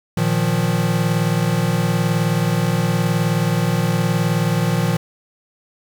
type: chord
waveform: square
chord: Bb suspended fourth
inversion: none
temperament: equal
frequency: 116.54 / 155.56 / 174.61 Hz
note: Bb2 / Eb3 / F3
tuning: 0 / 0 / 0 cents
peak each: -22 / -21 / -21 dBFS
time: 0.17-4.97 s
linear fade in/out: 5 ms
effects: 8-bit